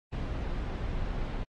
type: noise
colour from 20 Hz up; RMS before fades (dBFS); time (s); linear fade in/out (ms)
brown; -33; 0.12-1.44; 10
effects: low-pass 4000 Hz 12 dB/octave + AAC 32 kbps